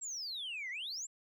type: exponential two-way sweep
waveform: sine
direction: down then up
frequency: 7750 to 1923 to 7750 Hz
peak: -37 dBFS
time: 0.01-1.07 s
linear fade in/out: 20 ms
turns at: 0.7 s
effects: tanh soft clip ceiling -36 dBFS + 13-bit